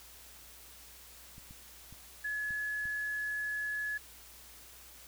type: clicks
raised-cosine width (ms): 5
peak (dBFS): -39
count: 5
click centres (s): 1.381 / 1.509 / 1.926 / 2.507 / 2.855
type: tone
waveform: sine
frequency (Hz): 1700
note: G#6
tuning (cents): +40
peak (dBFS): -33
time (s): 2.24-3.98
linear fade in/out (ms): 10
effects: added 60 Hz sine -61 dBFS peak until 5.07 s + white hiss -54 dBFS RMS until 5.07 s